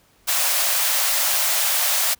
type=high-pass noise; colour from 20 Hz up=white; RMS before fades=-20 dBFS; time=0.27-2.15 s; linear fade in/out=20 ms; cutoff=530 Hz; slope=96 dB/octave; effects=pink hiss -58 dBFS RMS until 2.19 s